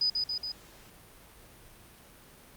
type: tone with echo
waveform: sine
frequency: 4978 Hz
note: D#8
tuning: in tune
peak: -24 dBFS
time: 0.01-0.1 s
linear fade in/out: 5 ms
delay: 140 ms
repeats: 3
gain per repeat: -3 dB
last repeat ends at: 0.52 s
effects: pink hiss -54 dBFS RMS until 2.56 s + Opus 48 kbps